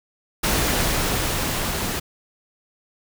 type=noise with level ramp; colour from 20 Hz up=pink; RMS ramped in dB=-20 to -26 dBFS; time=0.43-2 s; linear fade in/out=10 ms; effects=none